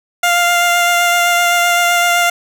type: tone with vibrato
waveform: 15% pulse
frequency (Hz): 698.5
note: F5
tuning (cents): 0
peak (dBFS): -4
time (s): 0.23-2.3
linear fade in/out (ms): 5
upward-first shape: sine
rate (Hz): 7.8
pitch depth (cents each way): 12
effects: none